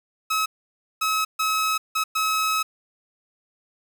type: tone bursts at uneven times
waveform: sawtooth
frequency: 1284 Hz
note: E6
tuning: 46 cents flat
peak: -17 dBFS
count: 5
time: 0.3-0.46 / 1.01-1.25 / 1.39-1.78 / 1.95-2.04 / 2.15-2.63 s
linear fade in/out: 10 ms
effects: 8-bit